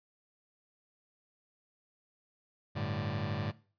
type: chord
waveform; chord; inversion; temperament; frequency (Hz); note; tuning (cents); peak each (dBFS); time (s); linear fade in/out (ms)
sawtooth; G suspended second; none; just; 98 / 110.25 / 147; G2 / A2 / D3; 0 / +4 / +2; -33; 2.75-3.52; 20
effects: noise-tail reverb RT60 0.4 s tail -19 dB re dry + resampled to 11025 Hz